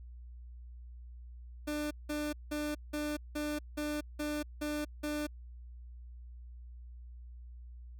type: tone bursts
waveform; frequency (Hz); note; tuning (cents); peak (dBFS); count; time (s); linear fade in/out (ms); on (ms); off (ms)
30% pulse; 298; D4; +25; -31; 9; 1.67-5.27; 10; 240; 180
effects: added 60 Hz sine -46 dBFS peak until 7.99 s